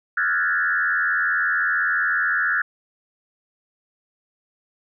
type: tone with frequency modulation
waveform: sine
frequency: 1569 Hz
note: G6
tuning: 1 cent sharp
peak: -18 dBFS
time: 0.17-2.62 s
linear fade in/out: 5 ms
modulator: 85.6 Hz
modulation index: 2.4
effects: none